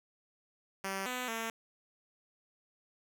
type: tone with pitch steps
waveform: 5% pulse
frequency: 193.6 / 251 / 226.2 Hz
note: G3 / B3 / A3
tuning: -21 / +28 / +48 cents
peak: -24 dBFS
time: 0.84-1.5 s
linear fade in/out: 2 ms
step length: 220 ms
effects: none